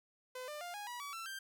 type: tone with pitch steps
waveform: sawtooth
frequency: 508 / 597.2 / 702 / 825.2 / 970.1 / 1140.4 / 1340.6 / 1576 Hz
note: B4 / D5 / F5 / G#5 / B5 / C#6 / E6 / G6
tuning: +49 / +29 / +9 / -11 / -31 / +49 / +29 / +9 cents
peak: -39 dBFS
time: 0.35-1.39 s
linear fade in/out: 5 ms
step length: 130 ms
effects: none